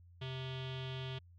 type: tone with low-pass filter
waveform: square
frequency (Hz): 130.81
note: C3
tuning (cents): 0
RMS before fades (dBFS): -42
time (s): 0.21-1.19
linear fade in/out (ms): 10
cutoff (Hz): 3300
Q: 6.2
effects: added 87 Hz sine -57 dBFS peak until 1.38 s